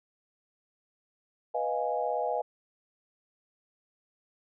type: chord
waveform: sine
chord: F half-diminished seventh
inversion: second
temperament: equal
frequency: 493.9 / 622.3 / 698.5 / 830.6 Hz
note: Cb5 / Eb5 / F5 / Ab5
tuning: 0 / 0 / 0 / 0 cents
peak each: -33 dBFS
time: 1.54-2.42 s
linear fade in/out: 10 ms
effects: none